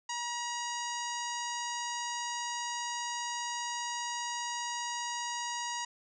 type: harmonic tone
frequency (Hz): 955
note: A#5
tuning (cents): +42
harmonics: 1 / 2 / 3 / 4 / 5 / 6 / 7 / 8 / 9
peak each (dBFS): -37 / -42 / -44 / -48 / -45 / -47 / -41 / -54 / -55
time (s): 0.09-5.85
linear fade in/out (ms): 5
effects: none

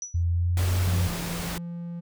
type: tone with exponential decay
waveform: sine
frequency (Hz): 5900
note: F#8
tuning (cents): -6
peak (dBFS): -28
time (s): 0.02-0.23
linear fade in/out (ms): 1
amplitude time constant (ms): 44
type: tone with pitch glide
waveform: sine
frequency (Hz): 85.4 to 91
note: F2 to F#2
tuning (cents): -38 to -28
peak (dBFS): -21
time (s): 0.14-1.08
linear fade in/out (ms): 10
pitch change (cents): +110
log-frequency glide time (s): 0.29-0.78
type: noise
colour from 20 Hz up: pink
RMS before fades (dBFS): -33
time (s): 0.57-1.58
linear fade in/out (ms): 2
type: tone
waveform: triangle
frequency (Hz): 171.5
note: F3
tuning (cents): -31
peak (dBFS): -30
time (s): 0.86-2.01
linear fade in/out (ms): 20
effects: none

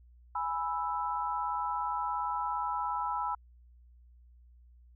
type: chord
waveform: sine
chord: E major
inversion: first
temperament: equal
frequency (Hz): 830.6 / 987.8 / 1318.5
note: G#5 / B5 / E6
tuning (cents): 0 / 0 / 0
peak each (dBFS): -36 / -33 / -36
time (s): 0.35-3.35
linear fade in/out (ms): 5
effects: added 60 Hz sine -55 dBFS peak until 4.95 s

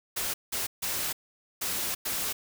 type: noise bursts at uneven times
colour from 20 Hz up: white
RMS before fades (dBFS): -31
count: 5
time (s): 0.16-0.34 / 0.52-0.67 / 0.82-1.13 / 1.61-1.95 / 2.05-2.33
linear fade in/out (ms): 10
effects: none

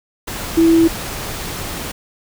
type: tone in noise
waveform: sine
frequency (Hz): 329.6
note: E4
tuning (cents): 0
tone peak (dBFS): -8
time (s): 0.57-0.88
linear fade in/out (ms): 10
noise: pink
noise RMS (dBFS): -26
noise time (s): 0.27-1.92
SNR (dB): +15
effects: none

